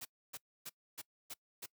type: noise bursts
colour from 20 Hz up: white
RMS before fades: -45 dBFS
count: 6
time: 0.01-1.662 s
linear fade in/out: 10 ms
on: 42 ms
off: 280 ms
effects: noise-tail reverb RT60 0.1 s tail -23 dB re dry + high-pass 80 Hz 12 dB/octave